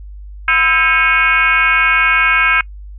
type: tone with frequency modulation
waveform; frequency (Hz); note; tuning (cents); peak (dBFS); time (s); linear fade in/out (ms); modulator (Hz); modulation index
sine; 1900; A#6; +33; -9; 0.48-2.61; 2; 295; 2.3
effects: noise-tail reverb RT60 0.1 s tail -25 dB re dry + added 50 Hz sine -29 dBFS peak until 2.98 s